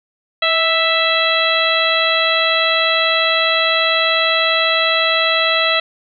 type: harmonic tone with a mistuned harmonic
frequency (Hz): 659.3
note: E5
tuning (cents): 0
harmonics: 1 / 2 / 3 / 4 / 5 / 6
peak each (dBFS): -20 / -20 / -20 / -20 / -20 / -20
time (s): 0.42-5.8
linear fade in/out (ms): 5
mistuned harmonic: 1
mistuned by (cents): -35
effects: none